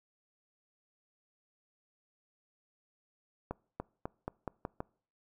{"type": "accelerating click train", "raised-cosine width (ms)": 1, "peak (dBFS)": -22, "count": 7, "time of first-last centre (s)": [3.51, 4.804], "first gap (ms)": 290, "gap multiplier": 0.88, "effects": ["noise-tail reverb RT60 0.5 s tail -25 dB re dry"]}